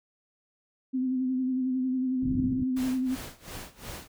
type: tone with vibrato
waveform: sine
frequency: 257.5 Hz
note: C4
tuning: 28 cents flat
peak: -25 dBFS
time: 0.93-3.16 s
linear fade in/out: 20 ms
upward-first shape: sine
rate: 11 Hz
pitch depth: 32 cents each way
type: low-pass noise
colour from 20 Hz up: white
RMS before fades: -33 dBFS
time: 2.22-2.64 s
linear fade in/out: 5 ms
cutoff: 290 Hz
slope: 48 dB/octave
type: noise with tremolo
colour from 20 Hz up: pink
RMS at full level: -39 dBFS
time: 2.76-4.08 s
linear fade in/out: 10 ms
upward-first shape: sine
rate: 2.8 Hz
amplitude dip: 90%
effects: none